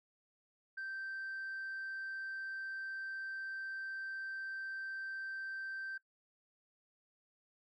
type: tone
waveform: sine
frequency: 1561 Hz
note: G6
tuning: 8 cents flat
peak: -38 dBFS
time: 0.77-5.98 s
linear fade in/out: 10 ms
effects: noise-tail reverb RT60 0.1 s tail -20 dB re dry + tanh soft clip ceiling -38 dBFS